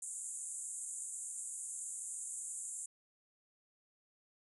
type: band-pass noise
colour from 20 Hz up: pink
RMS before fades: -44 dBFS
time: 0.02-2.86 s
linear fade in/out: 5 ms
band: 7000 to 10000 Hz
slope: 96 dB/octave
effects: none